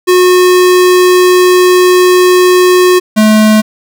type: tone pair in turn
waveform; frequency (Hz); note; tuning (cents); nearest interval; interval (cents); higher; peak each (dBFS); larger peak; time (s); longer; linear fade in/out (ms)
square; 363.3 / 215.5; F#4 / A3; -32 / -36; major sixth; 904; first; -4; neither; 0.07-3 / 3.16-3.62; first; 20
effects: none